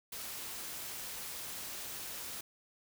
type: noise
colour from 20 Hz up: white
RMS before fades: -43 dBFS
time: 0.12-2.41 s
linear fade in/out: 5 ms
effects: none